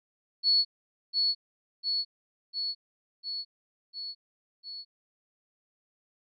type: tone with echo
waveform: sine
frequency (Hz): 4400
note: C#8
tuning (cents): -14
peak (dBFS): -20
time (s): 0.43-0.65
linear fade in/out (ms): 50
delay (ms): 700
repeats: 6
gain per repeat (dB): -3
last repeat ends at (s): 4.85
effects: none